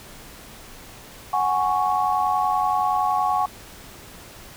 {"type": "chord", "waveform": "sine", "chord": "F# suspended second", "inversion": "none", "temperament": "equal", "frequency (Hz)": [740, 830.6, 1108.7], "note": ["F#5", "G#5", "C#6"], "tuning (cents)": [0, 0, 0], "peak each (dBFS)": -23, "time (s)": [1.33, 3.46], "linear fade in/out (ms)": 5, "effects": ["pink hiss -43 dBFS RMS until 4.56 s"]}